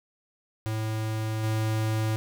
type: tone with level steps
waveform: square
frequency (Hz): 109.6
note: A2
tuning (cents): -6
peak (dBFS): -28 / -25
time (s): 0.66-2.16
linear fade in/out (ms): 0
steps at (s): 1.43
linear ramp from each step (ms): 10
effects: none